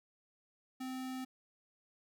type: tone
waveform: square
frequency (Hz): 258.8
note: C4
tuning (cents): -19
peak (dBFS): -40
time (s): 0.8-1.25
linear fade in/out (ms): 10
effects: none